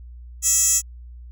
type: tone with high-pass filter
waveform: 15% pulse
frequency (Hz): 652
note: E5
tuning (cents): -19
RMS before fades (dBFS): -18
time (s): 0.42-0.82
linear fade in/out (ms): 50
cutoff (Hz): 7300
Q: 4.3
effects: added 60 Hz sine -37 dBFS peak until 1.31 s